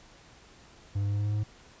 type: tone with pitch steps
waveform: triangle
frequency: 100 / 100.81 / 101.63 / 102.46 / 103.29 / 104.13 / 104.97 / 105.82 Hz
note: G2 / G2 / G#2 / G#2 / G#2 / G#2 / G#2 / G#2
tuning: +35 / +49 / -37 / -23 / -9 / +5 / +19 / +33 cents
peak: -24 dBFS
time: 0.95-1.438 s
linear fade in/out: 10 ms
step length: 61 ms
effects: pink hiss -55 dBFS RMS until 1.8 s + resampled to 16000 Hz